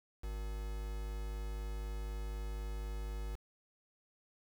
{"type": "tone with quantisation", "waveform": "triangle", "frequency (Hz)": 52, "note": "G#1", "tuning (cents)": 3, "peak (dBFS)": -36, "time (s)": [0.23, 3.36], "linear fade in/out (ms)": 10, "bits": 8, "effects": []}